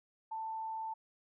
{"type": "tone", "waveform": "sine", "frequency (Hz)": 887, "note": "A5", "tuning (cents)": 14, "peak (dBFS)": -37, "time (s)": [0.31, 0.94], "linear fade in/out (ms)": 10, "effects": []}